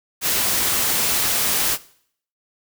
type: noise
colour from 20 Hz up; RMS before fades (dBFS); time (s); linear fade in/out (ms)
white; -20; 0.21-1.78; 50
effects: noise-tail reverb RT60 0.6 s tail -19 dB re dry